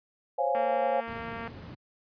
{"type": "chord", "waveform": "sine", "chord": "Db major seventh", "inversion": "third", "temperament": "equal", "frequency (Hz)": [523.3, 554.4, 698.5, 830.6], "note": ["C5", "Db5", "F5", "Ab5"], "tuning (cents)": [0, 0, 0, 0], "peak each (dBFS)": -30, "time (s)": [0.38, 1.01], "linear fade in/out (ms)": 10}
{"type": "click train", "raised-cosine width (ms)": 0.5, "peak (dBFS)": -24, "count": 214, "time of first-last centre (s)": [0.55, 1.476], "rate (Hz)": 230}
{"type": "noise", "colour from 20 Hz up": "brown", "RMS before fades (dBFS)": -38, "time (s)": [1.07, 1.75], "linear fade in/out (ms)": 10}
{"effects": ["high-pass 100 Hz 12 dB/octave", "resampled to 11025 Hz"]}